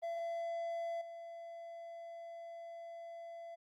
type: tone with level steps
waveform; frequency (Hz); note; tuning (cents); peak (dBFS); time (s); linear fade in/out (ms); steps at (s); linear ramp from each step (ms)
triangle; 675; E5; +41; -35 / -44; 0.02-3.56; 20; 1.01; 5
effects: Opus 32 kbps